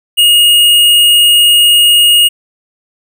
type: tone with hard clipping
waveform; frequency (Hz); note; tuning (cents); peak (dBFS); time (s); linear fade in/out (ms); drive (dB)
triangle; 2864; F7; +43; -5; 0.17-2.29; 20; 16
effects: none